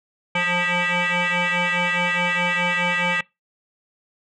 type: tone with frequency modulation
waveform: sine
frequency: 174.61 Hz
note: F3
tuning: in tune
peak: -17 dBFS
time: 0.35-3.21 s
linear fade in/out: 5 ms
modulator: 354 Hz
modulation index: 7.6
effects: noise-tail reverb RT60 0.2 s tail -22 dB re dry + tanh soft clip ceiling -16 dBFS